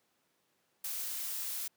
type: noise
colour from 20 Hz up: blue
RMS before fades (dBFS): -38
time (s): 0.84-1.68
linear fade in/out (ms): 5
effects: pink hiss -75 dBFS RMS until 1.76 s + high-pass 200 Hz 12 dB/octave

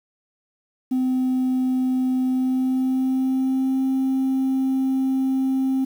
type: tone with pitch glide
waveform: sine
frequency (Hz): 256.7 to 264.4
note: C4 to C4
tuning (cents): -33 to +18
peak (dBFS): -16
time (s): 0.91-5.85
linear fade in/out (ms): 10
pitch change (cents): +51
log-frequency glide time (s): 2.22-3.83
effects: tanh soft clip ceiling -17 dBFS + 8-bit

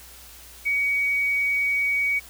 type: tone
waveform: sine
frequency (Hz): 2255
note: C#7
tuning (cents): +29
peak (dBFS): -20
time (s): 0.65-2.2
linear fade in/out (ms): 20
effects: added 60 Hz sine -50 dBFS peak until 2.29 s + white hiss -46 dBFS RMS until 2.29 s

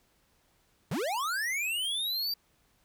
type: linear sweep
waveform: square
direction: up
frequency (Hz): 109.3 to 4716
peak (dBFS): -30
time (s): 0.91-2.34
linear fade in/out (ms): 5
effects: pink hiss -69 dBFS RMS until 2.84 s

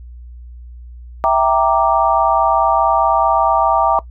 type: chord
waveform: sine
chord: E half-diminished seventh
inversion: none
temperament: equal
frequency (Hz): 659.3 / 784 / 932.3 / 1174.7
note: E5 / G5 / Bb5 / D6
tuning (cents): 0 / 0 / 0 / 0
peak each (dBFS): -16 / -16 / -16 / -17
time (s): 1.24-3.99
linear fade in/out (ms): 0
effects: noise-tail reverb RT60 0.1 s tail -19 dB re dry + added 60 Hz sine -32 dBFS peak until 4.1 s

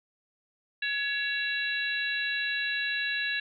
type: harmonic tone with a mistuned harmonic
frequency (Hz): 562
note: C#5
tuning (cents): +24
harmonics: 3 / 4 / 5 / 6 / 7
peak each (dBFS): -30 / -41 / -33 / -45 / -35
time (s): 0.82-3.4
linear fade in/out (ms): 5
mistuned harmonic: 5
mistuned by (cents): -52
effects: none

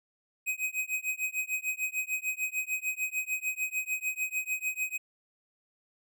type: tone with tremolo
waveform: square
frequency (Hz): 2518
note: D#7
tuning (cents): +20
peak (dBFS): -27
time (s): 0.46-4.98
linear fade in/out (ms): 20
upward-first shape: triangle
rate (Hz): 6.7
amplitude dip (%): 100
effects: none

